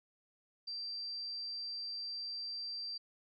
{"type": "tone", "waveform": "sine", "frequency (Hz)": 4699, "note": "D8", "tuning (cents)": 0, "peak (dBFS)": -39, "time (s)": [0.67, 2.98], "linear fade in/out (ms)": 10, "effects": []}